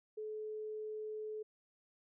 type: tone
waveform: sine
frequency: 430 Hz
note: A4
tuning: 40 cents flat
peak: -40 dBFS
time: 0.17-1.43 s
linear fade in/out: 10 ms
effects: none